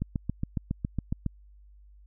click train, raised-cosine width 5 ms, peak -16 dBFS, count 10, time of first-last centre 0.02-1.263 s, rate 7.24 Hz, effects added 50 Hz sine -51 dBFS peak until 2.06 s

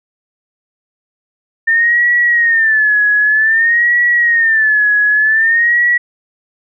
sine tone with vibrato, 1800 Hz, A6, 39 cents sharp, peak -8 dBFS, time 1.67-5.98 s, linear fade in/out 10 ms, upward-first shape sine, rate 0.53 Hz, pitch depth 120 cents each way, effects none

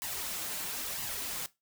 white noise with flanger, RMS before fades -37 dBFS, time 0.02-1.46 s, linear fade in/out 0 ms, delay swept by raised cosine 1 to 6.8 ms, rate 1 Hz, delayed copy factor +0.55, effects noise-tail reverb RT60 0.2 s tail -18 dB re dry

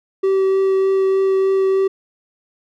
triangle tone with vibrato, 384.8 Hz, G4, 32 cents flat, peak -11 dBFS, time 0.23-1.88 s, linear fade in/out 10 ms, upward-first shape triangle, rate 3.3 Hz, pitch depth 9 cents each way, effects none

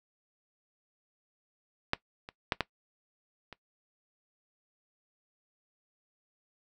clicks, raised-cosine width 0.3 ms, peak -10 / -26 / -10 / -11 / -28 dBFS, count 5, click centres 1.934 / 2.289 / 2.522 / 2.607 / 3.527 s, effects noise-tail reverb RT60 0.1 s tail -19 dB re dry

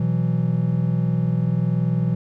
triangle chord, B suspended fourth, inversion none, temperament equal, 123.47 / 164.81 / 185 Hz, B2 / E3 / F#3, 0 / 0 / 0 cents, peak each -20 / -19 / -24 dBFS, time 0-2.15 s, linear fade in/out 5 ms, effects none

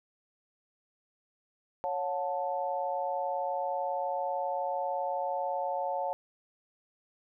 sine chord, F# minor, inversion second, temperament equal with one note detuned, 554.4 / 721.8 / 880 Hz, C#5 / F#5 / A5, 0 / -43 / 0 cents, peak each -34 dBFS, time 1.84-6.13 s, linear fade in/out 0 ms, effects none

